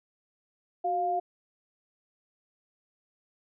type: tone pair together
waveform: sine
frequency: 370 / 703.3 Hz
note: F#4 / F5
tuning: 0 / +12 cents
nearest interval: major seventh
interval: 1112 cents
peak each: -34 / -26 dBFS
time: 0.84-1.2 s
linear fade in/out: 10 ms
effects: none